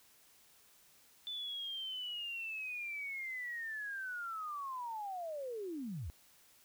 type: linear sweep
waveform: sine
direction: down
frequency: 3520 to 61.3 Hz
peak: -39 dBFS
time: 1.27-6.1 s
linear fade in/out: 0 ms
effects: white hiss -65 dBFS RMS until 6.64 s